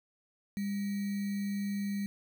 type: tone with sample-and-hold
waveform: sine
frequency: 200.7 Hz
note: G3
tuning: 41 cents sharp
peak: -31 dBFS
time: 0.57-2.06 s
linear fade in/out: 0 ms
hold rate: 2100 Hz
effects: none